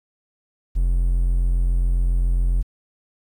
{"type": "tone", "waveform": "triangle", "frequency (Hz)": 43.65, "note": "F1", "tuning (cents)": 0, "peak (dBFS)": -14, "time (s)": [0.75, 2.63], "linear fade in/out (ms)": 20, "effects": ["9-bit"]}